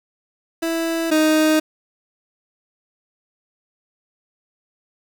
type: tone pair in turn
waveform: 30% pulse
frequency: 329.6 / 311.1 Hz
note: E4 / D#4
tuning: 0 / 0 cents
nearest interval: minor second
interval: 100 cents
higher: first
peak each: -17 / -11 dBFS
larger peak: second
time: 0.62-1.11 / 1.11-1.6 s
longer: neither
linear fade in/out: 10 ms
effects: 7-bit